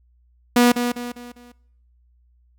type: tone with echo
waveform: sawtooth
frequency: 242.6 Hz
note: B3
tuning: 31 cents flat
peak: -8 dBFS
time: 0.56-0.72 s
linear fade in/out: 5 ms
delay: 200 ms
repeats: 4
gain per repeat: -8 dB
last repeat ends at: 1.52 s
effects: noise-tail reverb RT60 0.8 s tail -22 dB re dry + added 60 Hz sine -55 dBFS peak until 2.58 s